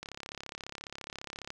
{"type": "click train", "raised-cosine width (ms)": 0.2, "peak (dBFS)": -23, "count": 52, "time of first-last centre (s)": [0.03, 1.504], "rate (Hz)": 34.6, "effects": []}